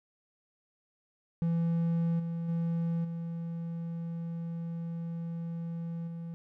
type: tone with level steps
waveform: triangle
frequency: 167.5 Hz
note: E3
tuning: 28 cents sharp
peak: -24 / -30 / -26 / -32 / -35 dBFS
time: 1.42-6.34 s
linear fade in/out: 0 ms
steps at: 2.19 / 2.48 / 3.04 / 6.07 s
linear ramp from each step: 10 ms
effects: none